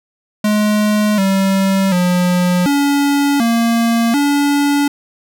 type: tone with pitch steps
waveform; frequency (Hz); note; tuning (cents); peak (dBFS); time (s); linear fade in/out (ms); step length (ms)
square; 210.7 / 193.5 / 178.9 / 283.8 / 231.4 / 286.1; G#3 / G3 / F3 / C#4 / A#3 / D4; +25 / -22 / +42 / +41 / -13 / -45; -12; 0.44-4.88; 5; 740
effects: none